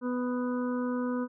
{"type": "harmonic tone", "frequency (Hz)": 248.1, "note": "B3", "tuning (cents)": 8, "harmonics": [1, 2, 4, 5, 6], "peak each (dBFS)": [-29, -35, -41, -43, -45], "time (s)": [0.01, 1.28], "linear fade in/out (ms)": 50, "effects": []}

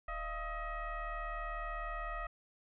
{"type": "tone with frequency modulation", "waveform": "sine", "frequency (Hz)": 609, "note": "D#5", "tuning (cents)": -37, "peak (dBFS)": -37, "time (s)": [0.08, 2.27], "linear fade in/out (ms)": 5, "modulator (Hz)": 647, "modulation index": 2, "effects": []}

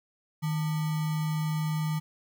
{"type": "tone with sample-and-hold", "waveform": "sine", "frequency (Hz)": 155.56, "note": "D#3", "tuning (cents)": 0, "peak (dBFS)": -26, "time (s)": [0.42, 2], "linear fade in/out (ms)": 20, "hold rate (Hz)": 1050, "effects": []}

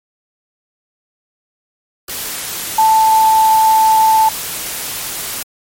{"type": "tone in noise", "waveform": "sine", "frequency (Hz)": 880, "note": "A5", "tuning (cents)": 0, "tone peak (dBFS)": -7, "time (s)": [2.78, 4.29], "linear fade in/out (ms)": 5, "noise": "white", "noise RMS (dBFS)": -23, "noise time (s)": [2.08, 5.43], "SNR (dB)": 13, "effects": ["MP3 64 kbps"]}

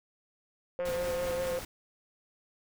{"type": "tone with vibrato", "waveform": "sine", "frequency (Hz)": 522, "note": "C5", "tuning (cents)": -4, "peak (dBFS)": -30, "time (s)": [0.79, 1.59], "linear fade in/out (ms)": 0, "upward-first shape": "triangle", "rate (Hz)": 5.1, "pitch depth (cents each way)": 31}
{"type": "click train", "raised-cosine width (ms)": 0.5, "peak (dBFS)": -28, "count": 140, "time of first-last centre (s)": [0.8, 1.577], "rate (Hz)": 179}
{"type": "noise with tremolo", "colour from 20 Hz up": "pink", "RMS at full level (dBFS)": -40, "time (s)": [0.85, 1.65], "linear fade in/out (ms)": 5, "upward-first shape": "triangle", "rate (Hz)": 5.2, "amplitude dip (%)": 30}
{"effects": []}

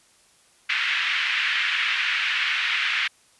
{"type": "band-pass noise", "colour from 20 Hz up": "white", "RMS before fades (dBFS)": -24, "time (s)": [0.69, 3.08], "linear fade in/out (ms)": 10, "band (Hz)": [1600, 2800], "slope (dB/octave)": 24, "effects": ["white hiss -58 dBFS RMS until 3.39 s", "resampled to 24000 Hz"]}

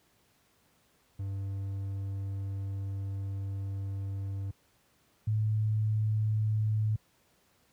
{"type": "tone pair in turn", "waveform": ["triangle", "sine"], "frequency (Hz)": [98, 107.91], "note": ["G2", "A2"], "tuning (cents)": [0, -33], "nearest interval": "major second", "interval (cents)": 167, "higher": "second", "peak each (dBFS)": [-30, -25], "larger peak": "second", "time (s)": [[1.19, 4.51], [5.27, 6.96]], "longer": "first", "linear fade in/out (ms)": 5, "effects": ["pink hiss -68 dBFS RMS until 7.72 s", "high-pass 60 Hz 12 dB/octave"]}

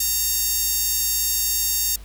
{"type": "tone with high-pass filter", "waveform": "10% pulse", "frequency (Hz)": 923, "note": "A#5", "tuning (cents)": -17, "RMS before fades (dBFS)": -22, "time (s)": [0, 1.96], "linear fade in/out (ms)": 5, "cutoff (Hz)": 8300, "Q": 1.9, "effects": ["added 50 Hz sine -37 dBFS peak until 2.04 s", "pink hiss -49 dBFS RMS until 2.04 s"]}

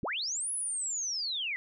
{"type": "linear two-way sweep", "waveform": "sine", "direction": "up then down", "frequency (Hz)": [90.4, 10548, 1938], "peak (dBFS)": -31, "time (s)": [0.03, 1.56], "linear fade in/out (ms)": 0, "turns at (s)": 0.52, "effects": []}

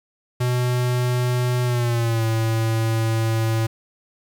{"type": "tone with pitch glide", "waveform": "square", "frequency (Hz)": [124, 112.4], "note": ["B2", "A2"], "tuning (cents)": [7, 37], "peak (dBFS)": -19, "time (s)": [0.4, 3.67], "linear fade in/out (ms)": 10, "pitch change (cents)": -170, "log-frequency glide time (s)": [1.64, 2.24], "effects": ["9-bit"]}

